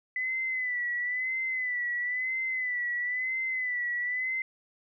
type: tone with vibrato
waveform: sine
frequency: 2000 Hz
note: B6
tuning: 21 cents sharp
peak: -28 dBFS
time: 0.16-4.42 s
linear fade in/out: 2 ms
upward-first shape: sine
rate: 1 Hz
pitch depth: 59 cents each way
effects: none